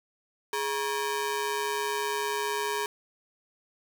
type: ring-modulated tone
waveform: sawtooth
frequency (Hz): 685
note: F5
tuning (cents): -34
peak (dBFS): -21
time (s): 0.53-2.86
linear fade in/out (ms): 2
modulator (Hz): 268
effects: 8-bit